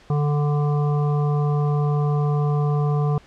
harmonic tone, 146.83 Hz, D3, in tune, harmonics 1 / 3 / 5 / 7 / 8, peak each -18 / -28 / -32 / -35 / -36 dBFS, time 0.1-3.18 s, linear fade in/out 2 ms, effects pink hiss -51 dBFS RMS until 3.26 s + low-pass 5000 Hz 12 dB/octave

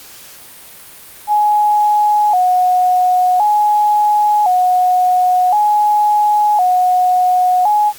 sine tone with vibrato, 782 Hz, G5, 4 cents flat, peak -9 dBFS, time 1.27-7.93 s, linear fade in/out 50 ms, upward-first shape square, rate 0.47 Hz, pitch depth 120 cents each way, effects white hiss -37 dBFS RMS until 7.98 s + Opus 48 kbps

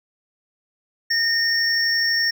triangle tone pair together, 1834 / 5470 Hz, A#6 / F8, -29 / -37 cents, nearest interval octave + perfect fifth, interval 1892 cents, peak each -19 dBFS, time 1.1-2.31 s, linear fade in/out 10 ms, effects none

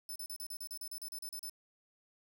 5% pulse tone bursts, 5274 Hz, E8, in tune, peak -35 dBFS, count 14, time 0.09-1.496 s, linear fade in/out 2 ms, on 67 ms, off 36 ms, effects none

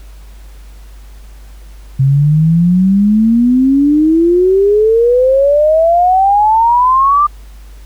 sine exponential sweep, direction up, 131.9 to 1198 Hz, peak -6 dBFS, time 1.99-7.27 s, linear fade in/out 10 ms, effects added 50 Hz sine -31 dBFS peak until 7.85 s + pink hiss -46 dBFS RMS until 7.85 s

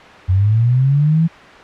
sine linear sweep, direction up, 89.4 to 167.6 Hz, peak -10 dBFS, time 0.28-1.28 s, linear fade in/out 20 ms, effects white hiss -37 dBFS RMS until 1.63 s + low-pass 2000 Hz 12 dB/octave

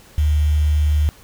sine tone with quantisation, 75.1 Hz, D2, 39 cents sharp, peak -13 dBFS, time 0.18-1.09 s, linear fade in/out 0 ms, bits 6, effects pink hiss -47 dBFS RMS until 1.23 s

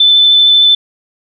sine tone with vibrato, 3520 Hz, A7, in tune, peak -4 dBFS, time 0-0.75 s, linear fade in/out 5 ms, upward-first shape sine, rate 13 Hz, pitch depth 10 cents each way, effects none

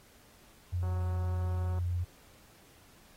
sine tone with pitch glide, 89 to 88.08 Hz, F2 to F2, +33 to +15 cents, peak -29 dBFS, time 0.72-2.05 s, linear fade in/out 20 ms, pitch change -18 cents, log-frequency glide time 0.97-1.04 s
click train, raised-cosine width 1 ms, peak -33 dBFS, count 177, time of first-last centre 0.83-1.787 s, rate 184 Hz
effects pink hiss -60 dBFS RMS until 3.16 s + AAC 48 kbps

